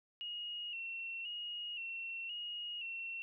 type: tone with vibrato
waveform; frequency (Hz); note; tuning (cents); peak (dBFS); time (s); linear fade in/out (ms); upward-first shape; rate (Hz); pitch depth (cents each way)
sine; 2794; F7; 0; -40; 0.21-3.22; 0; square; 0.96; 50
effects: none